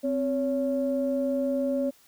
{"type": "tone pair together", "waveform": "sine", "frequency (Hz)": [261.6, 561.7], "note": ["C4", "C#5"], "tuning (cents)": [0, 23], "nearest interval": "octave + minor second", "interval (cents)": 1323, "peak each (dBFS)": -26, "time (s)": [0.03, 1.91], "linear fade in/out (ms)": 20, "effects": ["tanh soft clip ceiling -16 dBFS", "white hiss -59 dBFS RMS until 2.07 s"]}